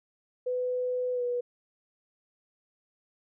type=tone with pitch glide; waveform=sine; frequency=500 to 487.7 Hz; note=B4 to B4; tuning=+21 to -22 cents; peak=-27 dBFS; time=0.46-1.41 s; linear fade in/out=10 ms; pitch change=-43 cents; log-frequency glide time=1.13-1.23 s; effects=none